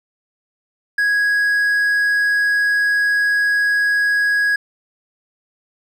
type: tone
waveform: triangle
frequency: 1659 Hz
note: G#6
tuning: 2 cents flat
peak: -12 dBFS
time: 0.98-4.56 s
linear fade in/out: 5 ms
effects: none